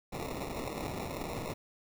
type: noise with sample-and-hold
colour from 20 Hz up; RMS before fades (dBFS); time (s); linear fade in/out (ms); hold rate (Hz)
white; -38; 0.12-1.54; 10; 1575
effects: none